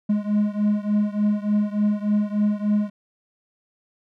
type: beating tone pair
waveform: triangle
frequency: 207.2 / 210.6 Hz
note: G#3 / G#3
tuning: -4 / +24 cents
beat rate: 3.4 Hz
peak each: -19 / -21 dBFS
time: 0.09-2.9 s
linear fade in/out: 10 ms
effects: none